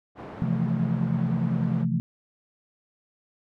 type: band-pass noise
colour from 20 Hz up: pink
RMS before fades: -40 dBFS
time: 0.15-1.86 s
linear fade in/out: 50 ms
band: 120 to 1200 Hz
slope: 12 dB/octave
type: chord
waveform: sine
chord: F major seventh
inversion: second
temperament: equal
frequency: 130.81 / 164.81 / 174.61 / 220 Hz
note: C3 / E3 / F3 / A3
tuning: 0 / 0 / 0 / 0 cents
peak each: -28 dBFS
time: 0.42-2 s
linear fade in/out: 0 ms
effects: none